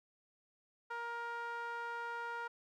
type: tone with band-pass filter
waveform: sawtooth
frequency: 470 Hz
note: A#4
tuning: 14 cents sharp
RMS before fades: -42 dBFS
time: 0.9-2.48 s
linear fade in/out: 10 ms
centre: 1200 Hz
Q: 5.1
effects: none